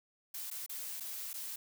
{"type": "noise with dropouts", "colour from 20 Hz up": "blue", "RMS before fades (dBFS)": -42, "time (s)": [0.34, 1.56], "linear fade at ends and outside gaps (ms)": 5, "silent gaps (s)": [[0.503, 0.511], [0.663, 0.694], [1, 1.005], [1.332, 1.339]], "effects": []}